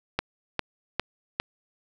click train, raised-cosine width 0.3 ms, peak -8 dBFS, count 4, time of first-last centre 0.19-1.4 s, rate 2.48 Hz, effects none

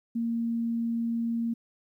sine tone, 231.6 Hz, A#3, 11 cents flat, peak -26 dBFS, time 0.15-1.54 s, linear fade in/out 10 ms, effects 11-bit

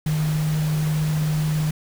sine tone in noise, 153.9 Hz, D#3, 19 cents flat, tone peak -19 dBFS, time 0.06-1.71 s, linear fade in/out 5 ms, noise pink, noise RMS -34 dBFS, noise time 0.06-1.71 s, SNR +12 dB, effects none

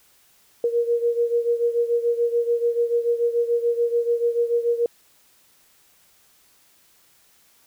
sine beating tone pair, 470.1 / 477 Hz, A#4 / A#4, +15 / +40 cents, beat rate 6.9 Hz, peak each -20 / -24 dBFS, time 0.64-4.86 s, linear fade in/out 2 ms, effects white hiss -58 dBFS RMS until 7.66 s

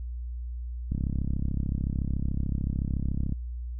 click train, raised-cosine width 5 ms, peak -17 dBFS, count 82, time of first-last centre 0.92-3.324 s, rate 33.7 Hz, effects added 60 Hz sine -32 dBFS peak until 3.79 s

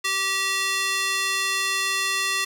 square tone with high-pass filter, 386.8 Hz, G4, 23 cents flat, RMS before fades -24 dBFS, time 0.04-2.45 s, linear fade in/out 10 ms, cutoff 1900 Hz, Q 0.9, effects low-pass 11000 Hz 12 dB/octave + 7-bit

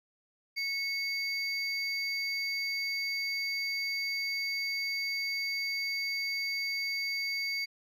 triangle tone pair together, 2200 / 4662 Hz, C#7 / D8, -14 / -14 cents, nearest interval octave + minor second, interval 1300 cents, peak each -31 / -34 dBFS, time 0.56-7.66 s, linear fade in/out 20 ms, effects none

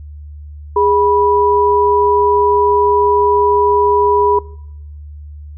sine tone pair together, 411.4 / 980 Hz, G#4 / B5, -16 / -14 cents, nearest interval octave + minor third, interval 1502 cents, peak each -12 dBFS, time 0.76-4.39 s, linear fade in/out 5 ms, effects noise-tail reverb RT60 0.8 s tail -21 dB re dry + added 74 Hz sine -29 dBFS peak until 5.57 s

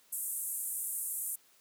pink band-pass noise, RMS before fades -37 dBFS, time 0.12-1.36 s, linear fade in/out 10 ms, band 8300 to 14000 Hz, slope 48 dB/octave, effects white hiss -65 dBFS RMS until 1.6 s + high-pass 150 Hz 12 dB/octave

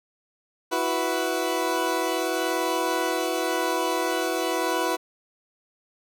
20% pulse chord, E suspended second, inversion none, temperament equal, 329.6 / 370 / 493.9 Hz, E4 / F#4 / B4, 0 / 0 / 0 cents, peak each -23 dBFS, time 0.71-4.97 s, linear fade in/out 20 ms, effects none

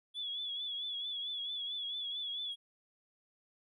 triangle tone with vibrato, 3404 Hz, G#7, 42 cents sharp, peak -33 dBFS, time 0.14-2.56 s, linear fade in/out 50 ms, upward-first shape triangle, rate 4.5 Hz, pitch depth 69 cents each way, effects tanh soft clip ceiling -35 dBFS

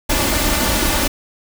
pink noise with comb filter, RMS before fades -17 dBFS, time 0.09-1.08 s, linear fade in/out 10 ms, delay 3.4 ms, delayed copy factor +0.6, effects none

